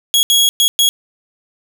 sawtooth tone bursts at uneven times, 3322 Hz, G#7, in tune, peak -6 dBFS, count 4, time 0.14-0.23 / 0.3-0.49 / 0.6-0.68 / 0.79-0.89 s, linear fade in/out 0 ms, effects none

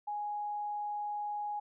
sine tone, 830.6 Hz, G#5, in tune, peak -34 dBFS, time 0.07-1.6 s, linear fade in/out 10 ms, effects none

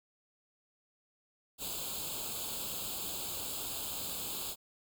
white noise with comb filter, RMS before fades -39 dBFS, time 1.58-4.56 s, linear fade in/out 50 ms, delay 0.26 ms, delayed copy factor +0.9, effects none

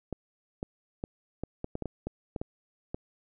clicks, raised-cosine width 2 ms, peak -20 dBFS, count 12, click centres 0.127 / 0.629 / 1.039 / 1.436 / 1.644 / 1.754 / 1.823 / 1.857 / 2.07 / 2.362 / 2.415 / 2.945 s, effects none

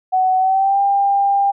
sine tone with pitch glide, 748 to 797.1 Hz, F#5 to G5, +19 to +29 cents, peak -12 dBFS, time 0.12-1.52 s, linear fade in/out 20 ms, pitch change +110 cents, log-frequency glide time 0.37-0.8 s, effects none

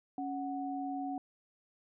sine tone pair together, 277.2 / 740 Hz, C#4 / F#5, 0 / 0 cents, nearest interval octave + perfect fourth, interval 1700 cents, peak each -37 / -38 dBFS, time 0.18-1.18 s, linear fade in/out 2 ms, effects none

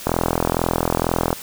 click train, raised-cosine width 1 ms, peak -3 dBFS, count 54, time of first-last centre 0.07-1.329 s, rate 42.1 Hz, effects white hiss -35 dBFS RMS until 1.42 s

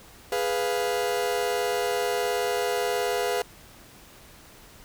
40% pulse chord, F diminished, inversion first, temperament equal, 415.3 / 493.9 / 698.5 Hz, Ab4 / Cb5 / F5, 0 / 0 / 0 cents, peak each -28 / -27 / -29 dBFS, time 0.32-3.42 s, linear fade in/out 2 ms, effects pink hiss -50 dBFS RMS until 4.84 s

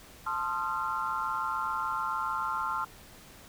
sine chord, F dominant seventh, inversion first, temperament equal with one note detuned, 880 / 1046.5 / 1244.5 / 1371.3 Hz, A5 / C6 / Eb6 / F6, 0 / 0 / 0 / -32 cents, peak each -36 / -34 / -37 / -33 dBFS, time 0.26-2.85 s, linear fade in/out 10 ms, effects pink hiss -52 dBFS RMS until 3.48 s

